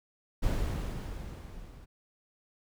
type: noise with level ramp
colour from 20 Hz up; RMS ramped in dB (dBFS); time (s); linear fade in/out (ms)
brown; -28 to -50; 0.42-1.86; 20
effects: none